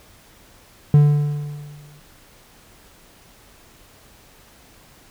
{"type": "tone with exponential decay", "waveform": "triangle", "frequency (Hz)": 146.83, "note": "D3", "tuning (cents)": 0, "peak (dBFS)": -5, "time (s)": [0.94, 2], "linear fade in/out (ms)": 2, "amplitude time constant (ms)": 230, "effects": ["pink hiss -50 dBFS RMS until 5.1 s"]}